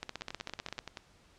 two click trains, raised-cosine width 0.2 ms, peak -23 / -20 dBFS, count 9 / 13, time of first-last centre 0.21-0.972 / 0.03-0.789 s, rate 10.5 / 15.8 Hz, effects pink hiss -63 dBFS RMS until 1.38 s + low-pass 7000 Hz 12 dB/octave

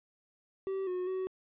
triangle tone with pitch steps, 385.4 / 363.8 / 375.3 Hz, G4 / F#4 / F#4, -29 / -29 / +25 cents, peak -30 dBFS, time 0.67-1.27 s, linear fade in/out 0 ms, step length 200 ms, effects resampled to 8000 Hz + 12-bit

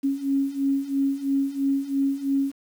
sine beating tone pair, 273.1 / 276.1 Hz, C#4 / C#4, -26 / -7 cents, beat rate 3 Hz, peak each -26 / -23 dBFS, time 0.03-2.52 s, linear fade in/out 20 ms, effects 8-bit

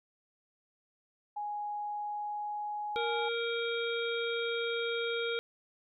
sine tone with pitch glide, 830.6 to 836.9 Hz, G#5 to G#5, 0 to +13 cents, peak -34 dBFS, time 1.36-3.29 s, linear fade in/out 10 ms, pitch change +13 cents, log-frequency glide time 1.72-3.1 s
harmonic tone, 466.2 Hz, A#4, in tune, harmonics 1 / 3 / 5 / 7 / 8, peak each -33 / -38 / -40 / -41 / -42 dBFS, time 2.96-5.39 s, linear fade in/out 0 ms
effects none

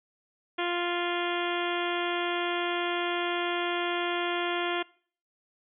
harmonic tone with a mistuned harmonic, 349.2 Hz, F4, in tune, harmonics 1 / 2 / 3 / 4 / 5 / 6 / 7 / 8 / 9 / 10, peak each -31 / -34 / -36 / -37 / -38 / -39 / -39 / -40 / -41 / -41 dBFS, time 0.58-4.83 s, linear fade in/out 10 ms, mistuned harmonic 10, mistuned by -58 cents, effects noise-tail reverb RT60 0.5 s tail -23 dB re dry

